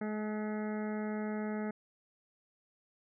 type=harmonic tone with a mistuned harmonic; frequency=212.8 Hz; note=G#3; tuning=42 cents sharp; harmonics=1 / 2 / 3 / 4 / 6 / 7 / 8 / 9 / 10; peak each=-35 / -41 / -45 / -47 / -51 / -52 / -53 / -54 / -55 dBFS; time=0.01-1.71 s; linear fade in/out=5 ms; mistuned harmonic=9; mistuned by=+24 cents; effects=none